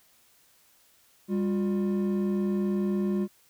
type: tone pair together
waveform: triangle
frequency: 200 / 356.4 Hz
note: G3 / F4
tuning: +35 / +35 cents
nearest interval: minor seventh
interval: 1000 cents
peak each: -23 / -28 dBFS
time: 1.28-3.28 s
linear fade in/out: 50 ms
effects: tanh soft clip ceiling -15 dBFS + white hiss -62 dBFS RMS until 3.49 s